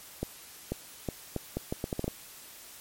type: accelerating click train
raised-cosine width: 2 ms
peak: -17 dBFS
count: 11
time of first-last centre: 0.23-2.08 s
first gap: 490 ms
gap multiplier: 0.75
effects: white hiss -49 dBFS RMS until 2.8 s + MP3 64 kbps

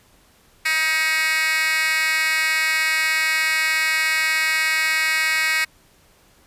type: tone with high-pass filter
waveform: 10% pulse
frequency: 316.7 Hz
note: D#4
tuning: 31 cents sharp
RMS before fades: -20 dBFS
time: 0.65-5.65 s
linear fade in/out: 10 ms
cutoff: 2200 Hz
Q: 3.2
effects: pink hiss -55 dBFS RMS until 6.46 s + resampled to 32000 Hz

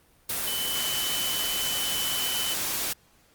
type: tone in noise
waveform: sine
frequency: 3023 Hz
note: F#7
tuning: 36 cents sharp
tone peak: -30 dBFS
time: 0.47-2.54 s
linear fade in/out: 5 ms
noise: white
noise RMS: -29 dBFS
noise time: 0.29-2.93 s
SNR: -4 dB
effects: pink hiss -61 dBFS RMS until 3.34 s + Opus 32 kbps

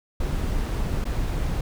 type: noise with dropouts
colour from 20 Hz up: brown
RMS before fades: -25 dBFS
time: 0.2-1.61 s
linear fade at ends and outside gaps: 5 ms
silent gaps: 1.043-1.052 s
effects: none

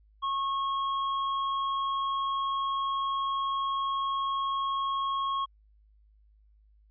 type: tone with hard clipping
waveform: triangle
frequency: 1092 Hz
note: C#6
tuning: 26 cents flat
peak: -29 dBFS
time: 0.22-5.46 s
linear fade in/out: 20 ms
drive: 11 dB
effects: added 52 Hz sine -58 dBFS peak until 6.9 s + resampled to 11025 Hz

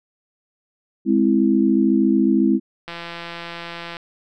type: chord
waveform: sine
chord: Ab augmented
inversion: none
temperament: equal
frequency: 207.7 / 261.6 / 329.6 Hz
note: Ab3 / C4 / E4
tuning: 0 / 0 / 0 cents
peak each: -18 dBFS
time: 1.05-2.6 s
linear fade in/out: 50 ms
type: click train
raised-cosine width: 0.3 ms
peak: -16 dBFS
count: 186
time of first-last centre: 2.88-3.968 s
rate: 170 Hz
effects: none

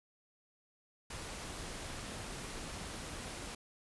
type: noise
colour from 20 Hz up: pink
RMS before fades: -44 dBFS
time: 1.1-3.55 s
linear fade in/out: 5 ms
effects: resampled to 24000 Hz

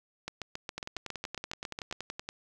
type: two click trains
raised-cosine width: 0.2 ms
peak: -20 / -19 dBFS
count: 17 / 13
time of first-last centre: 0.78-2.289 / 0.28-1.926 s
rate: 10.6 / 7.29 Hz
effects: none

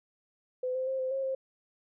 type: tone with pitch steps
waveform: sine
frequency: 507 / 518 / 529 / 518 / 538 / 530 Hz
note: B4 / C5 / C5 / C5 / C5 / C5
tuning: +45 / -17 / +19 / -17 / +48 / +22 cents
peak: -29 dBFS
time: 0.63-1.35 s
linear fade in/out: 5 ms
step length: 120 ms
effects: none

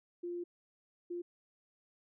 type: tone bursts at uneven times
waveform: sine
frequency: 349.2 Hz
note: F4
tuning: in tune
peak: -37 dBFS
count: 2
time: 0.23-0.44 / 1.1-1.22 s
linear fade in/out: 10 ms
effects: none

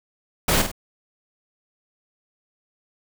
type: noise with echo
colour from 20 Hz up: pink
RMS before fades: -19 dBFS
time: 0.48-0.62 s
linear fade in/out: 5 ms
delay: 48 ms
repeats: 2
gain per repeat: -7 dB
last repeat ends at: 0.716 s
effects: none

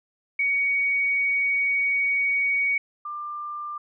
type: tone pair in turn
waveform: sine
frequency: 2244 / 1191.3 Hz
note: C#7 / D6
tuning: +21 / +24 cents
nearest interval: major seventh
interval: 1097 cents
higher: first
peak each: -20 / -30 dBFS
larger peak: first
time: 0.39-2.78 / 3.05-3.78 s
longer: first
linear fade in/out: 5 ms
effects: none

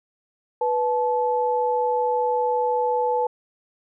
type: tone pair together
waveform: sine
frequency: 492.2 / 866.9 Hz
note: B4 / A5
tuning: -6 / -26 cents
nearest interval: minor seventh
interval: 980 cents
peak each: -22 dBFS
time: 0.61-3.27 s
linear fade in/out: 5 ms
effects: none

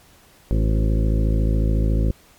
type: harmonic tone with a mistuned harmonic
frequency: 54 Hz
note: A1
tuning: 32 cents flat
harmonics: 1 / 2 / 3 / 4 / 5 / 6 / 7 / 9 / 10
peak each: -17 / -23 / -27 / -29 / -31 / -33 / -34 / -36 / -37 dBFS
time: 0.51-2.11 s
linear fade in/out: 0 ms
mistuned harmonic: 6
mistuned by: +27 cents
effects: pink hiss -52 dBFS RMS until 2.38 s + MP3 96 kbps

